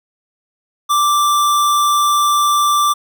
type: tone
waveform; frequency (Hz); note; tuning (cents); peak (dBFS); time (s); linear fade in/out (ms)
square; 1174.7; D6; 0; -12; 0.89-2.94; 20
effects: none